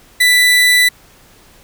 30% pulse tone, 1981 Hz, B6, 5 cents sharp, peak -5 dBFS, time 0.2-0.89 s, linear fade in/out 10 ms, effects pink hiss -46 dBFS RMS until 1.63 s

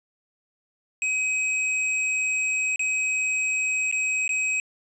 square tone with dropouts, 2533 Hz, D#7, 30 cents sharp, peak -23 dBFS, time 1.02-4.6 s, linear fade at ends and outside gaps 1 ms, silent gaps 2.76-2.794 / 3.914-3.925 / 4.278-4.292 s, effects resampled to 22050 Hz + 10-bit

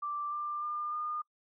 sine tone with pitch steps, 1174.7 / 1188.3 / 1202.2 / 1216.1 Hz, D6 / D6 / D6 / D#6, 0 / +20 / +40 / -40 cents, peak -33 dBFS, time 0.02-1.22 s, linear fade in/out 10 ms, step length 300 ms, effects noise-tail reverb RT60 0.1 s tail -24 dB re dry

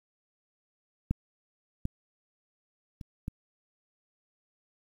clicks, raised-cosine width 5 ms, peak -14 / -18 / -29 / -21 dBFS, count 4, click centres 1.11 / 1.854 / 3.012 / 3.281 s, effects 9-bit

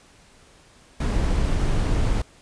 brown noise, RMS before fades -21 dBFS, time 1-2.22 s, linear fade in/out 5 ms, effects pink hiss -53 dBFS RMS until 2.41 s + resampled to 22050 Hz

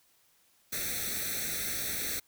white noise with comb filter, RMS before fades -34 dBFS, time 0.72-2.2 s, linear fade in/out 10 ms, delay 0.5 ms, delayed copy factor +0.9, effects white hiss -67 dBFS RMS until 2.27 s

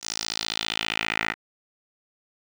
10% pulse tone with band-pass filter sweep, 55 Hz, A1, in tune, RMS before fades -29 dBFS, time 0.01-1.35 s, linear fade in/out 50 ms, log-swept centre 6200 to 1900 Hz, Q 2.6, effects none

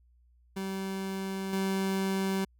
30% pulse tone with level steps, 192.5 Hz, G3, 31 cents flat, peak -30 / -25 dBFS, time 0.56-2.45 s, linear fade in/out 10 ms, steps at 1.53 s, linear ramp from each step 2 ms, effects added 60 Hz sine -60 dBFS peak until 2.59 s

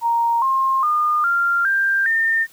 sine tone with pitch steps, 932.3 / 1064.8 / 1216 / 1388.8 / 1586.2 / 1811.5 Hz, A#5 / C6 / D#6 / F6 / G6 / A6, 0 / +30 / -40 / -10 / +20 / +50 cents, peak -15 dBFS, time 0.01-2.47 s, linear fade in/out 50 ms, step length 410 ms, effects white hiss -50 dBFS RMS until 2.52 s

